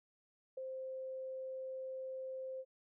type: tone with ADSR envelope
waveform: sine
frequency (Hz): 523.3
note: C5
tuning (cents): 0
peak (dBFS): -38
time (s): 0.57-2.65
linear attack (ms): 8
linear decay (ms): 4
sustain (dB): -3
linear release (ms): 51
effects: none